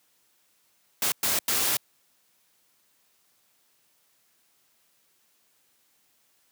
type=noise bursts at uneven times; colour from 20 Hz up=white; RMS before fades=-25 dBFS; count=3; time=1.02-1.12 / 1.23-1.39 / 1.48-1.77 s; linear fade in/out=2 ms; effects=white hiss -67 dBFS RMS until 6.51 s + high-pass 100 Hz 12 dB/octave